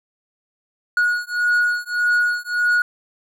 triangle beating tone pair, 1450 / 1451.7 Hz, F#6 / F#6, -35 / -33 cents, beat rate 1.7 Hz, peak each -18 dBFS, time 0.97-2.82 s, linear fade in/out 2 ms, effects none

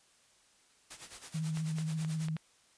white noise with tremolo, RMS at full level -45 dBFS, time 0.9-2.29 s, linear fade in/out 10 ms, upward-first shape sine, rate 9.2 Hz, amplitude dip 75%
sine tone with vibrato, 158.5 Hz, D#3, 32 cents sharp, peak -32 dBFS, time 1.34-2.37 s, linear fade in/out 10 ms, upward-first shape sine, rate 15 Hz, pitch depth 32 cents each way
clicks, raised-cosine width 0.3 ms, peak -28 dBFS, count 5, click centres 1.572 / 1.785 / 2.048 / 2.285 / 2.367 s
effects white hiss -66 dBFS RMS until 2.77 s + resampled to 22050 Hz

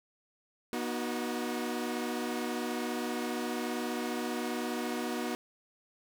sawtooth chord, B major, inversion none, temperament equal with one note detuned, 241.7 / 311.1 / 370 Hz, B3 / D#4 / F#4, -37 / 0 / 0 cents, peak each -31 / -35 / -34 dBFS, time 0.73-5.35 s, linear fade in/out 0 ms, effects none

